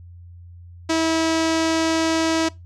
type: tone with low-pass filter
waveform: sawtooth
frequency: 324 Hz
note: E4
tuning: 30 cents flat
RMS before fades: -20 dBFS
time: 0.89-2.49 s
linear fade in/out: 10 ms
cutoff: 6300 Hz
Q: 1.6
effects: noise-tail reverb RT60 0.2 s tail -21 dB re dry + added 87 Hz sine -39 dBFS peak until 2.65 s